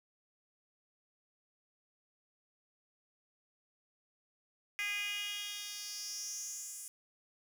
10% pulse tone with high-pass filter sweep, 410 Hz, G#4, 22 cents flat, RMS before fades -41 dBFS, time 4.79-6.88 s, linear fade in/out 0 ms, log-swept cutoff 2200 to 8500 Hz, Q 4, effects none

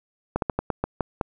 slowing click train, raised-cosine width 1 ms, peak -9 dBFS, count 8, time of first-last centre 0.36-1.212 s, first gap 62 ms, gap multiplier 1.22, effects none

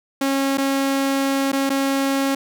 sawtooth tone with dropouts, 273.1 Hz, C#4, 26 cents flat, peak -14 dBFS, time 0.21-2.35 s, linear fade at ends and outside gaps 5 ms, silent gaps 0.574-0.581 / 1.519-1.529 / 1.695-1.701 s, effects none

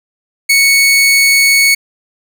sawtooth tone, 2217 Hz, C#7, in tune, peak -3 dBFS, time 0.49-1.75 s, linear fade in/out 10 ms, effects none

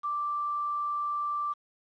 sine tone with quantisation, 1174.7 Hz, D6, in tune, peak -28 dBFS, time 0.03-1.54 s, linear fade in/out 20 ms, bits 8, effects low-pass 3000 Hz 12 dB/octave

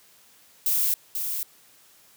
violet noise with echo, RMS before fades -23 dBFS, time 0.66-0.94 s, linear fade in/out 2 ms, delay 490 ms, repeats 1, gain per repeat -6 dB, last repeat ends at 1.43 s, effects white hiss -56 dBFS RMS until 2.16 s + high-pass 80 Hz 12 dB/octave

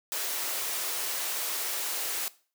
white high-pass noise, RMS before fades -32 dBFS, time 0.12-2.28 s, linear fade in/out 0 ms, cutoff 340 Hz, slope 24 dB/octave, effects noise-tail reverb RT60 0.4 s tail -19 dB re dry

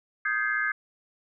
sine chord, Ab major seventh, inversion second, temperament equal with one note detuned, 1244.5 / 1568 / 1683.4 / 2093 Hz, Eb6 / G6 / Ab6 / C7, 0 / 0 / +23 / 0 cents, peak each -33 / -28 / -29 / -32 dBFS, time 0.25-0.72 s, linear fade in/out 5 ms, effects none

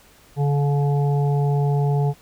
harmonic tone, 142.9 Hz, D3, 47 cents flat, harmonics 1 / 3 / 5 / 6, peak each -17 / -27 / -31 / -33 dBFS, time 0.36-2.14 s, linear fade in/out 50 ms, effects pink hiss -52 dBFS RMS until 2.21 s

